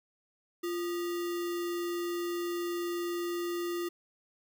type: tone with sample-and-hold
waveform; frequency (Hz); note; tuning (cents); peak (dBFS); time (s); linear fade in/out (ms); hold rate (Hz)
sine; 347.1; F4; -11; -31; 0.63-3.89; 10; 1575
effects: none